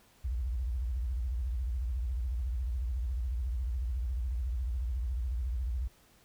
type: tone with vibrato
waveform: sine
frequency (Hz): 61.2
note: B1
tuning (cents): -15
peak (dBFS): -30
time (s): 0.24-5.88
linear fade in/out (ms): 10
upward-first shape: sine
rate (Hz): 14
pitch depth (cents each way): 240
effects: pink hiss -63 dBFS RMS until 6.24 s